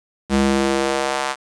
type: tone with high-pass filter sweep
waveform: square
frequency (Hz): 68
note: C#2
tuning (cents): -33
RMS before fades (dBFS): -19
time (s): 0.29-1.36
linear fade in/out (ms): 50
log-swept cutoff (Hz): 160 to 980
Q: 1.4
effects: resampled to 22050 Hz + 7-bit